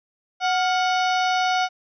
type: harmonic tone with a mistuned harmonic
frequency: 739 Hz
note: F#5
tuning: 2 cents flat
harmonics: 1 / 2 / 3 / 4 / 5 / 6 / 7 / 8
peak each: -20 / -26 / -30 / -32 / -34 / -36 / -37 / -38 dBFS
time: 0.4-1.69 s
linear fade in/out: 50 ms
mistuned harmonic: 2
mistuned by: -79 cents
effects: none